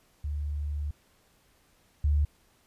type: tone pair in turn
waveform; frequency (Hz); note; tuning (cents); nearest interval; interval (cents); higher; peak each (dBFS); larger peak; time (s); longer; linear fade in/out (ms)
sine; 73.42 / 73.42; D2 / D2; 0 / 0; unison; 0; neither; -29 / -21; second; 0.24-0.91 / 2.04-2.25; first; 5
effects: pink hiss -65 dBFS RMS until 2.66 s + resampled to 32000 Hz